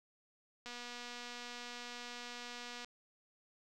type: click train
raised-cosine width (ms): 0.2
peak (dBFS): -30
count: 530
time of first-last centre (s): 0.66-2.846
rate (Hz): 242
effects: none

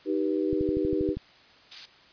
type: chord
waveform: sine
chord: Eb augmented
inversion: none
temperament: just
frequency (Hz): 311.1 / 388.9 / 486.1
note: Eb4 / G4 / B4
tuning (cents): 0 / -14 / -28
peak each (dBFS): -27 / -28 / -32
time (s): 0.05-1.16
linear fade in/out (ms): 50
type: click train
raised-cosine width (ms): 5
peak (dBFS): -21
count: 9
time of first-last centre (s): 0.53-1.17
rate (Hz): 12.5
type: noise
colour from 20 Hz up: violet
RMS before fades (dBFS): -28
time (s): 1.71-1.86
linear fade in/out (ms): 10
effects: white hiss -55 dBFS RMS until 2.12 s + resampled to 11025 Hz

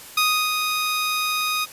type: tone with ADSR envelope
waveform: 15% pulse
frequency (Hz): 1244.5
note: D#6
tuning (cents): 0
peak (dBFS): -10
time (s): 0.17-1.66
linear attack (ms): 6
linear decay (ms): 320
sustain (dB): -5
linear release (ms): 26
effects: white hiss -41 dBFS RMS until 1.72 s + resampled to 32000 Hz

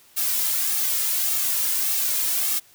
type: noise with flanger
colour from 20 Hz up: blue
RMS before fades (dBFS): -23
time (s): 0.16-2.6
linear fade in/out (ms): 20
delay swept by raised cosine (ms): 2 to 2.67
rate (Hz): 1.7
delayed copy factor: -0.8
effects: white hiss -54 dBFS RMS until 2.74 s

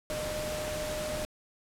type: tone in noise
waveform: sine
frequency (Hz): 610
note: D#5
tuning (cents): -34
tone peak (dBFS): -34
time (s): 0.1-1.25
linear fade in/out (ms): 0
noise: pink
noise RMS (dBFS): -37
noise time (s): 0.1-1.25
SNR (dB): 0
effects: low-pass 12000 Hz 12 dB/octave

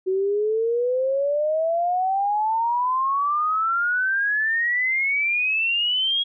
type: exponential sweep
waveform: sine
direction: up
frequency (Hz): 370.9 to 3320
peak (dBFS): -19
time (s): 0.06-6.24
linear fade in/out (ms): 20
effects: none

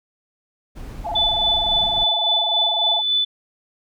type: noise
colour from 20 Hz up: brown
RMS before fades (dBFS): -33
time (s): 0.75-2.05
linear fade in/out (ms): 20
type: tone with vibrato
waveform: sine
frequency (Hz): 767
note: G5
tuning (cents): -38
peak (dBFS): -23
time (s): 1.04-3.02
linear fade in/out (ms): 20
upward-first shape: square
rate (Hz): 20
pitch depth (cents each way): 190
type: tone with tremolo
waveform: sine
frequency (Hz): 3492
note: A7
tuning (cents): -14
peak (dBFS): -15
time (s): 1.15-3.25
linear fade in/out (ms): 10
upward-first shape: sine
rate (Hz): 3.6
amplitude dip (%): 40
effects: none

